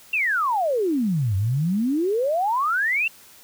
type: exponential two-way sweep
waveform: sine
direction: down then up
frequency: 2777 to 92.5 to 2777 Hz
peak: -19 dBFS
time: 0.13-3.08 s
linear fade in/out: 5 ms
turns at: 1.36 s
effects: white hiss -49 dBFS RMS until 3.43 s